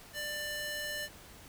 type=tone with high-pass filter; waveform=square; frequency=593 Hz; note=D5; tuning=17 cents sharp; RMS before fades=-38 dBFS; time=0.13-1.09 s; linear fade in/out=50 ms; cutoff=1400 Hz; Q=1; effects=pink hiss -53 dBFS RMS until 1.48 s